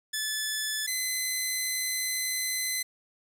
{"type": "tone pair in turn", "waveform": "10% pulse", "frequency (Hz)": [1733, 2034], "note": ["A6", "C7"], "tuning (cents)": [-27, -50], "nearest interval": "minor third", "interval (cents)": 277, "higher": "second", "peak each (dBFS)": [-20, -19], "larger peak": "second", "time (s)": [[0.13, 0.87], [0.87, 2.83]], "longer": "second", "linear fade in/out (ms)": 10, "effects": ["10-bit"]}